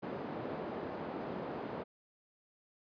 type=band-pass noise; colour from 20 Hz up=white; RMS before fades=-41 dBFS; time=0.02-1.84 s; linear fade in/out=20 ms; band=160 to 600 Hz; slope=12 dB/octave; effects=resampled to 11025 Hz